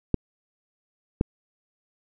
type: clicks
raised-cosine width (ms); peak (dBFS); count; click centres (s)
3; -7; 2; 0.143 / 1.211
effects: none